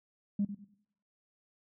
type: tone with echo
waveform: sine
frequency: 203.2 Hz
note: G#3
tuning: 38 cents flat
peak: -26 dBFS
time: 0.39-0.45 s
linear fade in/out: 5 ms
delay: 98 ms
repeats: 3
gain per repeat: -12 dB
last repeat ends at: 0.744 s
effects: noise-tail reverb RT60 0.8 s tail -21 dB re dry + tanh soft clip ceiling -22 dBFS